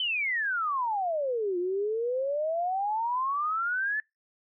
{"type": "exponential two-way sweep", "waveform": "sine", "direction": "down then up", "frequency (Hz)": [3105, 347.4, 1762], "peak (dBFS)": -26, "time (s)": [0, 4], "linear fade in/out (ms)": 2, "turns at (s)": 1.58, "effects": ["noise-tail reverb RT60 0.2 s tail -25 dB re dry"]}